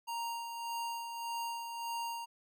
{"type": "tone with tremolo", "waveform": "square", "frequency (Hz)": 932.3, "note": "A#5", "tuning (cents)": 0, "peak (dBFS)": -36, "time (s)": [0.07, 2.26], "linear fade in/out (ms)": 20, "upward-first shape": "sine", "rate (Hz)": 1.7, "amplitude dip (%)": 45, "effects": []}